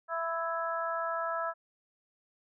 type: harmonic tone with a mistuned harmonic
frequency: 332.2 Hz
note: E4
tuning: 13 cents sharp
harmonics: 2 / 3 / 4 / 5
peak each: -35 / -38 / -34 / -40 dBFS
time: 0.08-1.54 s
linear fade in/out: 50 ms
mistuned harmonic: 4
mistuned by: -16 cents
effects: none